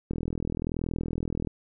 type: click train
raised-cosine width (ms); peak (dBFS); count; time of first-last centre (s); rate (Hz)
3; -17; 57; 0.11-1.473; 41.1
effects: none

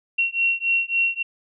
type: beating tone pair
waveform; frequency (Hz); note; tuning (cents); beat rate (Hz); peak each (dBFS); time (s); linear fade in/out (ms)
sine; 2732 / 2735.6; F7 / F7; -39 / -36; 3.6; -22; 0.18-1.23; 10
effects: none

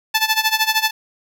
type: tone with tremolo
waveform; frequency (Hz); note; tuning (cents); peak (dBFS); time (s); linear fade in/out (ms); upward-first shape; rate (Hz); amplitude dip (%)
10% pulse; 875; A5; -10; -4; 0.14-0.91; 10; sine; 13; 85
effects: none

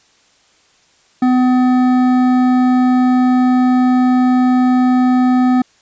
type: tone with hard clipping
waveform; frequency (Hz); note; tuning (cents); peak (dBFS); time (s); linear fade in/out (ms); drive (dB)
triangle; 252.5; B3; +39; -11; 1.22-5.62; 5; 15
effects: white hiss -53 dBFS RMS until 5.81 s + resampled to 16000 Hz

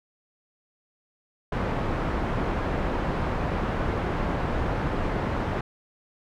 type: low-pass noise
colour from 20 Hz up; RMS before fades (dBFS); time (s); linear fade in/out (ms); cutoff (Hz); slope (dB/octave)
pink; -27; 1.52-5.61; 5; 1400; 12
effects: none

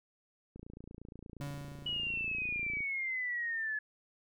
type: click train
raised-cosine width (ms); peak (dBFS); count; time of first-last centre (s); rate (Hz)
3; -35; 65; 0.56-2.806; 28.5
type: tone with exponential decay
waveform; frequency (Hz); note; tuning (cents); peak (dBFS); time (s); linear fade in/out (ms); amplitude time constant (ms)
35% pulse; 142.5; C#3; +48; -35; 1.41-2.84; 0; 310
type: exponential sweep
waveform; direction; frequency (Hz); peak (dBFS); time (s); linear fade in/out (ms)
sine; down; 2943 to 1705; -33; 1.86-3.79; 5
effects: none

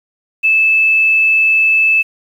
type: tone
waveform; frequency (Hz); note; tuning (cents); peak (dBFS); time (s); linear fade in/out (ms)
sine; 2622; E7; -10; -8; 0.43-2.03; 20
effects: 7-bit

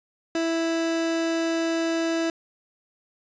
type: tone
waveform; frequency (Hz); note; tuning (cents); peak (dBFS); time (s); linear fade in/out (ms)
30% pulse; 329.6; E4; 0; -20; 0.35-2.3; 2
effects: resampled to 16000 Hz + 9-bit

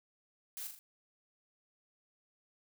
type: noise with echo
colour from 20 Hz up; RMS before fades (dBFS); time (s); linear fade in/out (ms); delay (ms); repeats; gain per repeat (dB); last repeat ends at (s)
blue; -43; 0.57-0.67; 0; 40; 3; -5; 0.79
effects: none

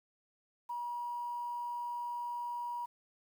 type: tone with quantisation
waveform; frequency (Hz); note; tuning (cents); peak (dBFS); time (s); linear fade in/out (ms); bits
sine; 960; B5; -49; -36; 0.69-2.86; 10; 10
effects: none

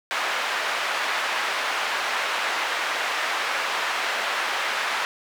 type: band-pass noise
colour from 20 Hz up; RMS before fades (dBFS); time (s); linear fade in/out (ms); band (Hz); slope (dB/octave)
white; -26; 0.11-5.05; 0; 730 to 2100; 12
effects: none

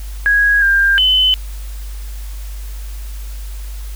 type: tone with pitch steps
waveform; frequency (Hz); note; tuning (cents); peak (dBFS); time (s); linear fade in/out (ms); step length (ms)
sine; 1654 / 1596 / 3031; G#6 / G6 / F#7; -8 / +31 / +41; -9; 0.26-1.34; 0; 360
effects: added 50 Hz sine -24 dBFS peak until 3.95 s + white hiss -40 dBFS RMS until 3.95 s

